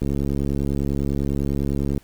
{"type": "click train", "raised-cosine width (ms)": 3, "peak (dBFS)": -11, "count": 138, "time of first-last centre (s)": [0.02, 1.977], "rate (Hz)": 70, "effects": ["pink hiss -55 dBFS RMS until 2.03 s"]}